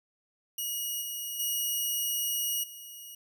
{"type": "tone with level steps", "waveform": "5% pulse", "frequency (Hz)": 2896, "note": "F#7", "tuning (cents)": -38, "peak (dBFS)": [-23, -26, -20, -35], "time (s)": [0.58, 3.15], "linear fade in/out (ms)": 5, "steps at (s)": [1.01, 1.39, 2.63], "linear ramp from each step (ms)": 10, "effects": []}